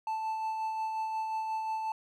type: tone with tremolo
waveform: triangle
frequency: 880 Hz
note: A5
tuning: in tune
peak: -28 dBFS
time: 0.07-1.92 s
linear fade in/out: 2 ms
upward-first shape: sine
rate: 5.6 Hz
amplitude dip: 30%
effects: none